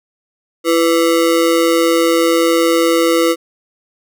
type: ring-modulated tone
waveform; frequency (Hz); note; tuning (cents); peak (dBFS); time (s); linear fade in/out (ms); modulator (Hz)
square; 415.3; G#4; 0; -8; 0.64-3.36; 50; 80.5
effects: none